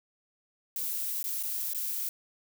violet noise with dropouts, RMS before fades -33 dBFS, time 0.76-2.09 s, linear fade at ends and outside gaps 2 ms, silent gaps 1.228-1.24 / 1.429-1.434 / 1.735-1.746 s, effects none

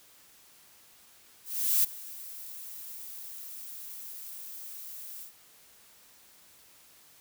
violet noise with ADSR envelope, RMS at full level -23 dBFS, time 1.44-5.33 s, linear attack 400 ms, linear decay 10 ms, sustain -20 dB, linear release 110 ms, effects white hiss -58 dBFS RMS until 7.2 s

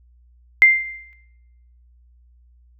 sine tone with exponential decay, 2093 Hz, C7, in tune, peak -5 dBFS, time 0.62-1.13 s, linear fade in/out 0 ms, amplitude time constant 110 ms, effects noise-tail reverb RT60 0.9 s tail -18 dB re dry + added 60 Hz sine -50 dBFS peak until 2.79 s

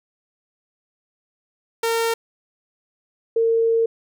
sawtooth / sine tone pair in turn, 457.9 / 456 Hz, A#4 / A#4, -31 / -38 cents, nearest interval unison, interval 7 cents, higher first, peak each -15 dBFS, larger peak neither, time 1.83-2.14 / 3.36-3.86 s, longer second, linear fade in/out 5 ms, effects none

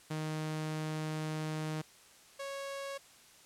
sawtooth tone pair in turn, 155.56 / 552.6 Hz, D#3 / C#5, 0 / -6 cents, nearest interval octave + minor seventh, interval 2194 cents, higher second, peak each -31 / -35 dBFS, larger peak first, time 0.1-1.82 / 2.39-2.98 s, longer first, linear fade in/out 10 ms, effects white hiss -59 dBFS RMS until 3.45 s + low-pass 10000 Hz 12 dB/octave

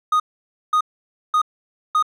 triangle tone bursts, 1241 Hz, D#6, 5 cents flat, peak -12 dBFS, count 4, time 0.12-2.026 s, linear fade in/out 5 ms, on 79 ms, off 530 ms, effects none

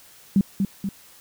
sine tone with echo, 196 Hz, G3, in tune, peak -13 dBFS, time 0.36-0.41 s, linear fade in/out 2 ms, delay 240 ms, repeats 2, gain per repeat -5 dB, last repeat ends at 0.89 s, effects white hiss -50 dBFS RMS until 1.2 s

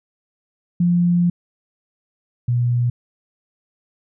sine tone pair in turn, 174.61 / 121.29 Hz, F3 / B2, 0 / -31 cents, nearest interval tritone, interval 631 cents, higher first, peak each -13 / -15 dBFS, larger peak first, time 0.8-1.3 / 2.48-2.9 s, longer first, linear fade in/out 5 ms, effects none

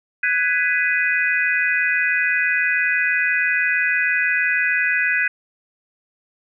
sine chord, G# minor seventh, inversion third, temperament just, 1495.1 / 1661.2 / 1993.5 / 2492 Hz, F#6 / G#6 / B6 / D#7, +18 / 0 / +16 / +2 cents, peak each -22 dBFS, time 0.23-5.28 s, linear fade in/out 5 ms, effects none

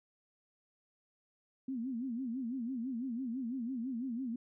sine tone with vibrato, 246.9 Hz, B3, in tune, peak -35 dBFS, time 1.68-4.36 s, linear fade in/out 5 ms, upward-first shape sine, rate 6 Hz, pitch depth 160 cents each way, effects none

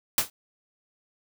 white noise with exponential decay, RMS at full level -17 dBFS, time 0.18-0.3 s, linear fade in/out 2 ms, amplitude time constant 26 ms, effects none

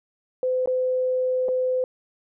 sine tone with dropouts, 510 Hz, C5, 44 cents flat, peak -20 dBFS, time 0.43-1.84 s, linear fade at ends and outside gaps 1 ms, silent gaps 0.659-0.674 / 1.484-1.488 s, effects none

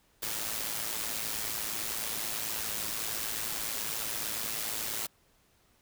white noise with amplitude modulation, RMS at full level -32 dBFS, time 0.22-5.07 s, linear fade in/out 10 ms, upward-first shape sine, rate 109 Hz, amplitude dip 60%, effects pink hiss -67 dBFS RMS until 5.81 s

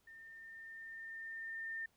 sine tone with level ramp, 1809 Hz, A6, 48 cents sharp, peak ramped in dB -53 to -39 dBFS, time 0.07-1.86 s, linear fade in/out 5 ms, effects pink hiss -75 dBFS RMS until 1.96 s

